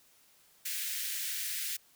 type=high-pass noise; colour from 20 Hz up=white; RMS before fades=-36 dBFS; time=0.65-1.77 s; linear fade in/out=10 ms; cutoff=1600 Hz; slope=48 dB/octave; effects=white hiss -64 dBFS RMS until 1.95 s